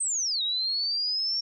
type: linear two-way sweep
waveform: sine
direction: down then up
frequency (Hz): 8500 to 3752 to 5530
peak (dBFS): -25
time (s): 0-1.41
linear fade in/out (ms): 10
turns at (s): 0.42
effects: none